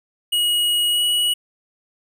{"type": "tone with pitch glide", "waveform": "square", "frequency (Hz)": [2900, 2922], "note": ["F#7", "F#7"], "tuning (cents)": [-35, -22], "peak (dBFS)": -17, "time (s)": [0.32, 1.34], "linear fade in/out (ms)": 10, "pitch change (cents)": 13, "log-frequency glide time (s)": [0.91, 1.02], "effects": []}